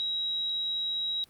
sine tone, 3845 Hz, B7, 47 cents flat, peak -28 dBFS, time 0-1.24 s, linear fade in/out 0 ms, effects pink hiss -61 dBFS RMS until 1.29 s + Opus 48 kbps

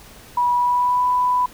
sine tone with pitch glide, 974 to 993.3 Hz, B5 to B5, -24 to +10 cents, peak -15 dBFS, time 0.37-1.46 s, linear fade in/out 5 ms, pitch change +34 cents, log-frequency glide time 0.55-1.04 s, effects pink hiss -44 dBFS RMS until 1.53 s

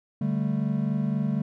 triangle chord, D suspended fourth, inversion none, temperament equal, 146.83 / 196 / 220 Hz, D3 / G3 / A3, 0 / 0 / 0 cents, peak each -26 dBFS, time 0.21-1.42 s, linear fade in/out 5 ms, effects none

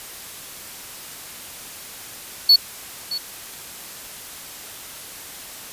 triangle tone with echo, 4416 Hz, C#8, 7 cents flat, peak -7 dBFS, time 2.49-2.56 s, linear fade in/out 5 ms, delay 620 ms, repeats 1, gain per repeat -15 dB, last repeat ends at 3.18 s, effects white hiss -37 dBFS RMS until 5.72 s + resampled to 32000 Hz

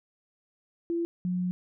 sine tone pair in turn, 338.7 / 180.46 Hz, E4 / F#3, +47 / -43 cents, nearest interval major seventh, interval 1090 cents, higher first, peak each -26 dBFS, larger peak neither, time 0.9-1.05 / 1.25-1.51 s, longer second, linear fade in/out 0 ms, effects none

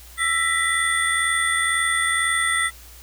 sine tone cluster, 1332 / 1910 / 1992 / 3477 / 8770 Hz, E6 / A#6 / B6 / A7 / C#9, +18 / +42 / +14 / -21 / -20 cents, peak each -25 / -26 / -22 / -29 / -26 dBFS, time 0.17-2.71 s, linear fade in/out 50 ms, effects added 60 Hz sine -44 dBFS peak until 3.02 s + white hiss -46 dBFS RMS until 3.02 s

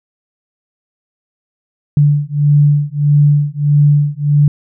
sine beating tone pair, 145.3 / 146.9 Hz, D3 / D3, -18 / +1 cents, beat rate 1.6 Hz, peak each -11 dBFS, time 1.97-4.48 s, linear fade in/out 2 ms, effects none

